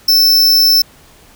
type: tone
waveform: square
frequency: 5310 Hz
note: E8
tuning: 12 cents sharp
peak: -7 dBFS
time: 0.08-0.82 s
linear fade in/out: 5 ms
effects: pink hiss -44 dBFS RMS until 1.35 s